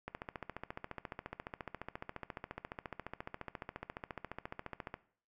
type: click train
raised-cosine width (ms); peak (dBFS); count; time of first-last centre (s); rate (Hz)
0.5; -26; 71; 0.08-4.941; 14.4
effects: noise-tail reverb RT60 0.5 s tail -17 dB re dry